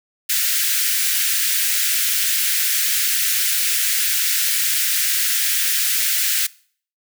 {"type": "high-pass noise", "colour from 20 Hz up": "white", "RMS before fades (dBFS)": -19, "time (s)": [0.29, 6.47], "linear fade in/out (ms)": 10, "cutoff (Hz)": 1500, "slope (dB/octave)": 48, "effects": ["noise-tail reverb RT60 0.5 s tail -22 dB re dry"]}